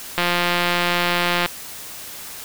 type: click train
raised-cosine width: 0.3 ms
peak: -3 dBFS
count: 225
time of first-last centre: 0.18-1.46 s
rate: 175 Hz
effects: white hiss -35 dBFS RMS until 2.44 s